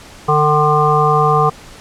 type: harmonic tone with a mistuned harmonic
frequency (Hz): 150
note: D3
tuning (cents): +37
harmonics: 1 / 3 / 5 / 7 / 8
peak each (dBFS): -16 / -16 / -16 / -16 / -16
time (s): 0.28-1.5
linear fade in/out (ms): 10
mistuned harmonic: 5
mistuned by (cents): +21
effects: pink hiss -38 dBFS RMS until 1.8 s + low-pass 9000 Hz 12 dB/octave